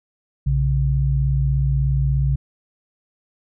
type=tone pair together; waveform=sine; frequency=60.83 / 137.5 Hz; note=B1 / C#3; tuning=-26 / -14 cents; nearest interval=octave + major second; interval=1412 cents; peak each=-19 / -18 dBFS; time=0.46-2.36 s; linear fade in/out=10 ms; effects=none